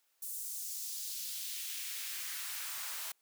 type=noise with high-pass filter sweep; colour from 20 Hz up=white; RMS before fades=-41 dBFS; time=0.22-3.12 s; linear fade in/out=5 ms; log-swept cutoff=9000 to 850 Hz; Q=1.2; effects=white hiss -75 dBFS RMS until 3.21 s + high-pass 400 Hz 12 dB/octave